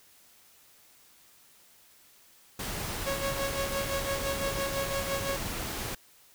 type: noise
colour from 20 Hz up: pink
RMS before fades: -35 dBFS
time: 2.59-5.95 s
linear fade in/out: 5 ms
type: tone with tremolo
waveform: sawtooth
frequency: 551 Hz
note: C#5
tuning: 11 cents flat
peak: -25 dBFS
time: 3.06-5.37 s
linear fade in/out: 10 ms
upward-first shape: sine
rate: 5.9 Hz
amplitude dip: 65%
effects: white hiss -59 dBFS RMS until 6.34 s